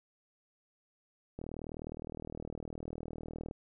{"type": "click train", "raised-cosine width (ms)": 2, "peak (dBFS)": -28, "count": 85, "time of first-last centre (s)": [1.39, 3.511], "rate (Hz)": 39.6, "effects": []}